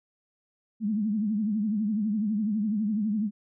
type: tone with vibrato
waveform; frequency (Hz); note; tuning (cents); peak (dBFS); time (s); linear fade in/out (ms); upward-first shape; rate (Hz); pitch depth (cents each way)
sine; 211.9; G#3; +35; -24; 0.8-3.31; 50; triangle; 12; 130
effects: none